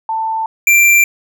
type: tone pair in turn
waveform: sine / square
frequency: 889 / 2359 Hz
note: A5 / D7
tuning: +18 / +7 cents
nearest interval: octave + perfect fourth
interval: 1689 cents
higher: second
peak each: -15 / -7 dBFS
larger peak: second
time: 0.09-0.46 / 0.67-1.04 s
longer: neither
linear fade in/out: 2 ms
effects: none